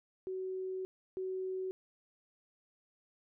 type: tone pair in turn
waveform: sine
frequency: 375.2 / 375.2 Hz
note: F#4 / F#4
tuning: +24 / +24 cents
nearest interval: unison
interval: 0 cents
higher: neither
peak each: -36 / -35 dBFS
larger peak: second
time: 0.27-0.85 / 1.17-1.71 s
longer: first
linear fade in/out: 0 ms
effects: none